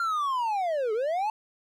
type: linear two-way sweep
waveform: triangle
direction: down then up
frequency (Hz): 1397 to 415.3 to 890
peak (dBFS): -23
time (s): 0-1.3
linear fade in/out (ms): 2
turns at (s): 0.93
effects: none